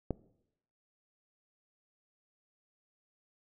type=click; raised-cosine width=2 ms; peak=-18 dBFS; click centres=0.107 s; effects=noise-tail reverb RT60 0.8 s tail -20 dB re dry